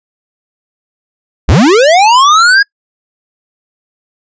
square linear sweep, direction up, 41.2 to 1661.2 Hz, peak -4 dBFS, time 1.48-2.63 s, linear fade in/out 10 ms, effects noise-tail reverb RT60 0.1 s tail -25 dB re dry + resampled to 16000 Hz

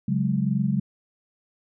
sine chord, C# suspended fourth, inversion none, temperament equal, 138.59 / 185 / 207.7 Hz, C#3 / F#3 / G#3, 0 / 0 / 0 cents, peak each -25 dBFS, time 0.08-0.8 s, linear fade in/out 5 ms, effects none

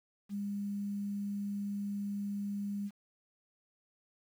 sine tone with quantisation, 202.2 Hz, G#3, 46 cents flat, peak -34 dBFS, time 0.29-2.91 s, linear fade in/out 50 ms, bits 10, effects none

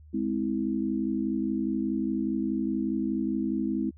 sine chord, Ab augmented, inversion none, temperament just, 207.7 / 259.6 / 324.5 Hz, Ab3 / C4 / E4, 0 / -13 / -27 cents, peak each -30 dBFS, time 0.13-3.91 s, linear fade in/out 20 ms, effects added 76 Hz sine -48 dBFS peak until 3.97 s

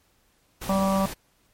pink noise, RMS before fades -35 dBFS, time 0.61-1.14 s, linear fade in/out 10 ms
harmonic tone, 193.6 Hz, G3, 21 cents flat, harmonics 1 / 3 / 4 / 5 / 6, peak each -22 / -26 / -32 / -31 / -30 dBFS, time 0.69-1.06 s, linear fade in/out 5 ms
effects pink hiss -65 dBFS RMS until 1.53 s + MP3 64 kbps

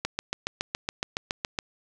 click train, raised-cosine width 0.2 ms, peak -10 dBFS, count 12, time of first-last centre 0.05-1.588 s, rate 7.15 Hz, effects none

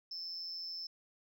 sine tone with amplitude modulation, 5274 Hz, E8, in tune, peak -36 dBFS, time 0.11-0.87 s, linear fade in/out 5 ms, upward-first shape sine, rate 173 Hz, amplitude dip 65%, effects tanh soft clip ceiling -35 dBFS

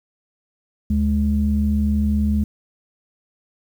sine tone pair together, 74.25 / 210 Hz, D2 / G#3, +20 / +19 cents, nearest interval octave + tritone, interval 1799 cents, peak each -18 dBFS, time 0.9-2.44 s, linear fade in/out 5 ms, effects tanh soft clip ceiling -8 dBFS + 8-bit

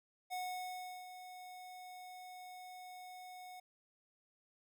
square tone with ADSR envelope, 733 Hz, F#5, 16 cents flat, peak -39 dBFS, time 0.3-3.6 s, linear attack 31 ms, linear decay 720 ms, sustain -11 dB, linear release 6 ms, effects none

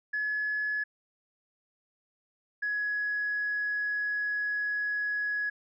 sine tone pair in turn, 1701 / 1678.6 Hz, G#6 / G#6, +41 / +18 cents, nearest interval unison, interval 23 cents, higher first, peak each -27 dBFS, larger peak neither, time 0.13-0.84 / 2.62-5.5 s, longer second, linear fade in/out 10 ms, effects tanh soft clip ceiling -23 dBFS

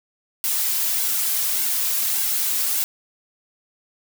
blue noise with flanger, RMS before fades -22 dBFS, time 0.44-2.84 s, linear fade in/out 0 ms, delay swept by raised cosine 1.6 to 3.6 ms, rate 1.7 Hz, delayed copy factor -0.55, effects none

